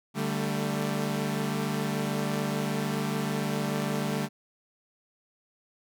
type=chord; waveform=sawtooth; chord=D suspended fourth; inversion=none; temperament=equal with one note detuned; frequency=146.83 / 196 / 222.8 Hz; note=D3 / G3 / A3; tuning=0 / 0 / +22 cents; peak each=-28 dBFS; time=0.14-4.29 s; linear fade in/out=50 ms; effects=none